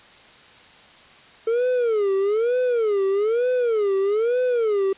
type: tone with vibrato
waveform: triangle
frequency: 442.1 Hz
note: A4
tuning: 8 cents sharp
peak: -16 dBFS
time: 1.47-4.93 s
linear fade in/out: 5 ms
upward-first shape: sine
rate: 1.1 Hz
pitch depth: 230 cents each way
effects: white hiss -48 dBFS RMS until 4.97 s + resampled to 8000 Hz